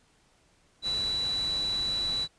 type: tone in noise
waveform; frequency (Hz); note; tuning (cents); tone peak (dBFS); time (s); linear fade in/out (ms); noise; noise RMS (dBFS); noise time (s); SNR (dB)
sine; 3951; B7; 0; -27; 0.82-2.28; 50; pink; -41; 0.82-2.28; +11
effects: pink hiss -65 dBFS RMS until 2.38 s + resampled to 22050 Hz